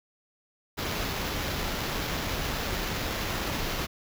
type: noise with sample-and-hold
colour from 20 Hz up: pink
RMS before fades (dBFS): -31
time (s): 0.77-3.87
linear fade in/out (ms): 20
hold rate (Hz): 8820
effects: none